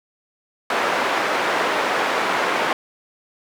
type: band-pass noise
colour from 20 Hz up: white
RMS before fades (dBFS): -21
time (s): 0.7-2.73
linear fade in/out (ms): 2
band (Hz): 350 to 1500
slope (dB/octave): 12
effects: none